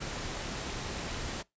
pink noise, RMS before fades -37 dBFS, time 0-1.43 s, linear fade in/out 20 ms, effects noise-tail reverb RT60 0.2 s tail -23 dB re dry + resampled to 16000 Hz

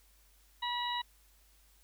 harmonic tone, 969 Hz, B5, 33 cents flat, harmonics 1 / 2 / 3 / 4, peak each -35 / -41 / -43 / -38 dBFS, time 0.62-1.02 s, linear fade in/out 10 ms, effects added 50 Hz sine -64 dBFS peak until 1.83 s + white hiss -67 dBFS RMS until 1.83 s

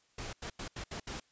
pink noise bursts at uneven times, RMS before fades -41 dBFS, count 6, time 0.18-0.33 / 0.42-0.5 / 0.59-0.68 / 0.76-0.84 / 0.91-1 / 1.07-1.2 s, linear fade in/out 5 ms, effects white hiss -70 dBFS RMS until 1.31 s + resampled to 16000 Hz

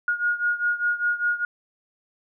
sine beating tone pair, 1434 / 1439 Hz, F6 / F#6, +45 / -49 cents, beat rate 5 Hz, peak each -23 / -26 dBFS, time 0.08-1.45 s, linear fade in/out 2 ms, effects none

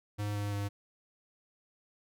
square tone with pitch steps, 103.6 / 102.5 / 101.3 Hz, G#2 / G#2 / G#2, -4 / -22 / -43 cents, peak -33 dBFS, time 0.18-0.69 s, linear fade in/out 20 ms, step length 170 ms, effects none

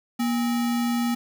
sine tone with sample-and-hold, 238.2 Hz, A#3, 38 cents sharp, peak -21 dBFS, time 0.19-1.15 s, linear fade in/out 10 ms, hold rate 1050 Hz, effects none

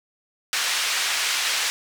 pink band-pass noise, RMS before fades -24 dBFS, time 0.53-1.7 s, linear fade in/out 0 ms, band 1700 to 7300 Hz, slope 12 dB/octave, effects none

